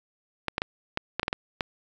clicks, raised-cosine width 0.3 ms, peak -10 dBFS, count 9, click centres 0.483 / 0.581 / 0.619 / 0.974 / 1.196 / 1.231 / 1.281 / 1.329 / 1.608 s, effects resampled to 16000 Hz + 7-bit

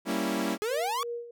sawtooth chord, G diminished seventh, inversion none, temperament equal, 196 / 233.1 / 277.2 / 329.6 Hz, G3 / Bb3 / Db4 / Fb4, 0 / 0 / 0 / 0 cents, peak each -29 dBFS, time 0.05-0.58 s, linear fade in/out 50 ms
45% pulse exponential sweep, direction up, 408 to 1174.7 Hz, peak -28 dBFS, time 0.62-1.03 s, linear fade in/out 0 ms
sine tone with tremolo, 473.6 Hz, A#4, 27 cents sharp, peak -31 dBFS, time 0.7-1.31 s, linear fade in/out 5 ms, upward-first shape sine, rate 3 Hz, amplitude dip 75%
effects none

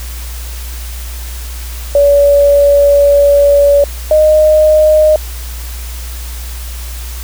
sine tone pair in turn, 570 / 616.1 Hz, C#5 / D#5, +48 / -17 cents, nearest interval minor second, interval 135 cents, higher second, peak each -4 / -4 dBFS, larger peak neither, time 1.95-3.84 / 4.11-5.16 s, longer first, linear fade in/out 2 ms, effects added 60 Hz sine -21 dBFS peak until 7.23 s + white hiss -30 dBFS RMS until 7.23 s

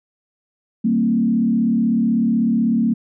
sine tone with frequency modulation, 228.5 Hz, A#3, 34 cents flat, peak -14 dBFS, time 0.84-2.94 s, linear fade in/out 10 ms, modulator 36.1 Hz, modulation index 0.91, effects none

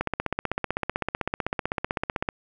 click train, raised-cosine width 0.5 ms, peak -10 dBFS, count 37, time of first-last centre 0.01-2.288 s, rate 15.8 Hz, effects none

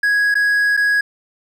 triangle tone with dropouts, 1661.2 Hz, G#6, in tune, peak -11 dBFS, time 0.03-1.01 s, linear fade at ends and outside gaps 5 ms, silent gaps 0.343-0.352 / 0.768-0.773 s, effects none

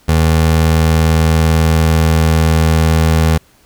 25% pulse tone, 80.2 Hz, E2, 47 cents flat, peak -5 dBFS, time 0.08-3.38 s, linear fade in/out 10 ms, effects pink hiss -50 dBFS RMS until 3.65 s

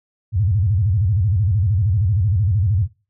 sine tone with vibrato, 98 Hz, G2, in tune, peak -14 dBFS, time 0.32-2.88 s, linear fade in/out 50 ms, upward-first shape square, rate 13 Hz, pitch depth 200 cents each way, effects noise-tail reverb RT60 0.3 s tail -21 dB re dry

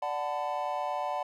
triangle chord, B minor seventh, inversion first, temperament equal with one note detuned, 587.3 / 740 / 880 / 1009.1 Hz, D5 / F#5 / A5 / B5, 0 / 0 / 0 / +37 cents, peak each -34 / -32 / -34 / -35 dBFS, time 0.02-1.23 s, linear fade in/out 5 ms, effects none

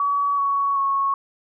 sine tone with pitch steps, 1135 / 1118.1 / 1101.4 Hz, C#6 / C#6 / C#6, +41 / +15 / -11 cents, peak -18 dBFS, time 0-1.14 s, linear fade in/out 2 ms, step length 380 ms, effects none

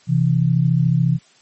sine tone pair together, 130.81 / 164.81 Hz, C3 / E3, 0 / 0 cents, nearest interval major third, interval 400 cents, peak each -16 dBFS, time 0.07-1.19 s, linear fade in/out 50 ms, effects white hiss -53 dBFS RMS until 1.41 s + MP3 32 kbps

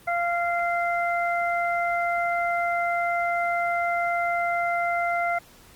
harmonic tone, 692 Hz, F5, 16 cents flat, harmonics 1 / 2 / 3, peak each -24 / -29 / -29 dBFS, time 0.07-5.39 s, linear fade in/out 10 ms, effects pink hiss -52 dBFS RMS until 5.75 s + Opus 24 kbps

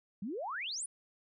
sine exponential sweep, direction up, 178.8 to 10230 Hz, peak -36 dBFS, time 0.22-0.86 s, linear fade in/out 5 ms, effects none

